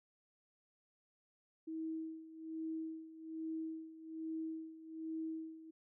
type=tone with tremolo; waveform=sine; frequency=320.7 Hz; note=E4; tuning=48 cents flat; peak=-38 dBFS; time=1.67-5.71 s; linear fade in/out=10 ms; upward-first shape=sine; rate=1.2 Hz; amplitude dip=80%; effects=none